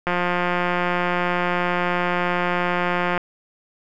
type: click train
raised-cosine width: 0.5 ms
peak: -7 dBFS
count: 551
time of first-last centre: 0.07-3.177 s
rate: 177 Hz
effects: none